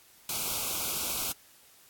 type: band-stop noise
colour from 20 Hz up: white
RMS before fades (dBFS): -32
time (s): 0.29-1.32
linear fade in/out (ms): 2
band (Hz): 1500 to 2200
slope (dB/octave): 96
effects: white hiss -58 dBFS RMS until 1.89 s + AAC 64 kbps